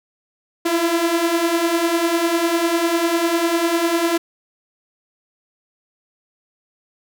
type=beating tone pair; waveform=sawtooth; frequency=329.6 / 339.6 Hz; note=E4 / F4; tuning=0 / -48 cents; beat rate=10 Hz; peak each=-18 / -14 dBFS; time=0.65-4.18 s; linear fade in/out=10 ms; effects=none